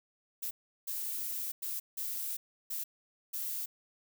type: noise bursts at uneven times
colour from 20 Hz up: violet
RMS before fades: -37 dBFS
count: 6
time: 0.42-0.51 / 0.87-1.52 / 1.62-1.8 / 1.97-2.37 / 2.7-2.84 / 3.33-3.66 s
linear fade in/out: 10 ms
effects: none